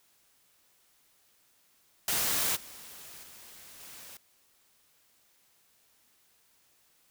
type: noise with level steps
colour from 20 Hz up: white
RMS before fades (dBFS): -29 / -48 / -51 / -48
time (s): 2.08-4.17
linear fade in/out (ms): 2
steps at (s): 2.55 / 3.22 / 3.79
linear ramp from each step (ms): 20
effects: white hiss -67 dBFS RMS until 7.1 s